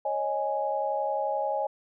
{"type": "chord", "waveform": "sine", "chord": "C# suspended second", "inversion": "none", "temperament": "equal with one note detuned", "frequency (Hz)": [550.9, 622.3, 830.6], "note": ["C#5", "D#5", "G#5"], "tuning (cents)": [-11, 0, 0], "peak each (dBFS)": [-31, -31, -29], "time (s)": [0.05, 1.67], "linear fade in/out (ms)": 5, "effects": []}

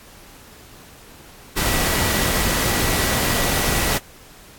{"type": "tone in noise", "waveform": "sine", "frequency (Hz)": 1944, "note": "B6", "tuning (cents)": -28, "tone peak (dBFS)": -30, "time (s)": [1.56, 3.99], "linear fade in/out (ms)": 20, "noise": "pink", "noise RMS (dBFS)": -20, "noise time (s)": [1.56, 3.99], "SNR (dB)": -13, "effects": ["pink hiss -45 dBFS RMS until 4.58 s", "AAC 64 kbps"]}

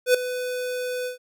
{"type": "tone with ADSR envelope", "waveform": "square", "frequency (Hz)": 499.5, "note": "B4", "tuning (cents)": 20, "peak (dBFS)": -13, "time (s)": [0.06, 1.18], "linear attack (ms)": 84, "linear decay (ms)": 4, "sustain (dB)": -14, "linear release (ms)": 120, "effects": []}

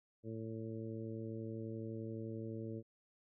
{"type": "harmonic tone", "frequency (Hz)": 111.8, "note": "A2", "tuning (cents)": 28, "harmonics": [1, 2, 3, 4, 5], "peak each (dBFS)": [-45, -47, -47, -49, -54], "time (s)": [0.23, 2.83], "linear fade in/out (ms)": 50, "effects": []}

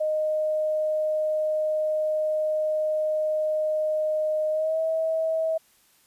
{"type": "tone with pitch glide", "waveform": "sine", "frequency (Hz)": [618, 643.5], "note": ["D#5", "E5"], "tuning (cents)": [-12, -42], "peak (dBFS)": -22, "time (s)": [0, 5.58], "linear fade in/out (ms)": 10, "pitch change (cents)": 70, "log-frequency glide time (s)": [4.51, 4.8], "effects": ["white hiss -61 dBFS RMS until 6.06 s", "resampled to 32000 Hz"]}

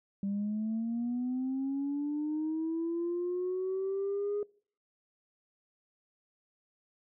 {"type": "linear sweep", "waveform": "sine", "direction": "up", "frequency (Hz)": [196.3, 415.3], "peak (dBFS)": -29, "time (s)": [0.23, 4.43], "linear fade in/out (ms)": 2, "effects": ["noise-tail reverb RT60 0.5 s tail -24 dB re dry", "tanh soft clip ceiling -27 dBFS"]}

